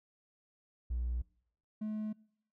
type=tone pair in turn; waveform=triangle; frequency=60.2 / 214.5 Hz; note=B1 / A3; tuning=-44 / -44 cents; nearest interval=octave + minor seventh; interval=2200 cents; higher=second; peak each=-29 / -32 dBFS; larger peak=first; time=0.9-1.22 / 1.81-2.13 s; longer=neither; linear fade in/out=10 ms; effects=noise-tail reverb RT60 0.7 s tail -26 dB re dry + tanh soft clip ceiling -28 dBFS